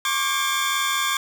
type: tone cluster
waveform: 30% pulse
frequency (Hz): 1082 / 1167 / 1609 / 3523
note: C#6 / D6 / G6 / A7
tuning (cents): -42 / -11 / +45 / +1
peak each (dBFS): -24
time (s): 0.05-1.17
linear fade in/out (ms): 2
effects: 8-bit